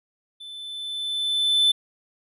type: tone with level ramp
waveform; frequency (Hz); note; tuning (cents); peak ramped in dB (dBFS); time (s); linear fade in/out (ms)
triangle; 3520; A7; 0; -36 to -13; 0.4-1.72; 10
effects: resampled to 32000 Hz